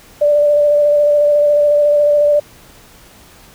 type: tone with vibrato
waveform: sine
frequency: 587.3 Hz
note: D5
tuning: in tune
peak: -8 dBFS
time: 0.21-2.4 s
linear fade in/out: 10 ms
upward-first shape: square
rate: 14 Hz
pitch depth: 13 cents each way
effects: pink hiss -43 dBFS RMS until 3.54 s